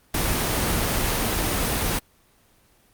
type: noise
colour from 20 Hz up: pink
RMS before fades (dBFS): -23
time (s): 0.14-1.99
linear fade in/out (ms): 5
effects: pink hiss -59 dBFS RMS until 2.93 s + Opus 24 kbps